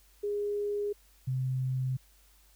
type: tone pair in turn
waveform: sine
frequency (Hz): 411.1 / 129.81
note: G#4 / C3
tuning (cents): -18 / -13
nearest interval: octave + minor sixth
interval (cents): 1995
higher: first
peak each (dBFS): -29 / -28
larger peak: second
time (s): 0.23-0.93 / 1.27-1.97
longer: neither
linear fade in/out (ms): 10
effects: added 50 Hz sine -61 dBFS peak until 2.55 s + white hiss -64 dBFS RMS until 2.55 s

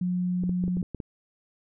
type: tone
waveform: sine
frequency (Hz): 180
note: F#3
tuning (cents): -47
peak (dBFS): -24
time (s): 0.01-0.82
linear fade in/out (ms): 5
type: clicks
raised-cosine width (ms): 3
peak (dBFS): -21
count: 8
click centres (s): 0.437 / 0.494 / 0.639 / 0.68 / 0.77 / 0.828 / 0.947 / 1.002
effects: none

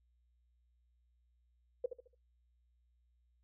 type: tone with echo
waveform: sine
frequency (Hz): 493.9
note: B4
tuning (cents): 0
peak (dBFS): -30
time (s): 1.84-1.86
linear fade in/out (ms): 5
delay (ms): 72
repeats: 4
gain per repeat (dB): -9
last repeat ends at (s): 2.148
effects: noise-tail reverb RT60 0.2 s tail -22 dB re dry + added 60 Hz sine -70 dBFS peak until 3.43 s

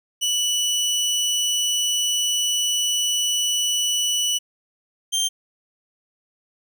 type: tone pair in turn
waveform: 25% pulse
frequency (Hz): 2960 / 3161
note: F#7 / G7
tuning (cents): 0 / +14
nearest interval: minor second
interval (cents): 114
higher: second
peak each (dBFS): -16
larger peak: neither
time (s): 0.21-4.39 / 5.12-5.29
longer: first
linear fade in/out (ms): 20
effects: none

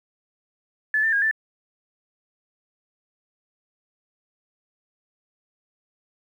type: tone with pitch steps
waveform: sine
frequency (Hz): 1731 / 1786 / 1632 / 1765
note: A6 / A6 / G#6 / A6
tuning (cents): -29 / +25 / -31 / +5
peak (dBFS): -18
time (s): 0.94-1.312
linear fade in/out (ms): 2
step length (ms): 93
effects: 9-bit

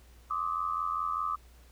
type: tone cluster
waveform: sine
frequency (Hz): 1070 / 1178 / 1263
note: C6 / D6 / D#6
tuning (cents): +38 / +5 / +26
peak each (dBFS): -39 / -32 / -33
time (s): 0.3-1.36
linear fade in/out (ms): 10
effects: added 60 Hz sine -54 dBFS peak until 1.71 s + pink hiss -62 dBFS RMS until 1.71 s

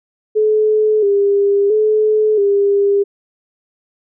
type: tone with vibrato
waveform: sine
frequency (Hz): 415.3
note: G#4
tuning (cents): 0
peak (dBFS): -10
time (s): 0.35-3.04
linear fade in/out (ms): 20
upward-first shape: square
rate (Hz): 0.74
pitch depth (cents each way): 58
effects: none

